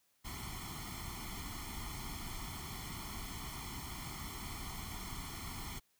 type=noise with comb filter; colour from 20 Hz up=pink; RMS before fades=-44 dBFS; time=0.24-5.8 s; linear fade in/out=20 ms; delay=0.93 ms; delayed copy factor=+0.9; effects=white hiss -75 dBFS RMS until 5.99 s